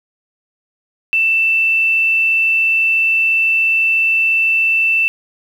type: tone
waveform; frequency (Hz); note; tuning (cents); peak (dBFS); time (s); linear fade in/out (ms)
sine; 2663; E7; +17; -11; 1.13-5.08; 0
effects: 7-bit